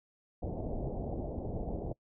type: low-pass noise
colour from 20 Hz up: pink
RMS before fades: -37 dBFS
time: 0.42-1.93 s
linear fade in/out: 10 ms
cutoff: 740 Hz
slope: 48 dB/octave
effects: noise-tail reverb RT60 0.1 s tail -23 dB re dry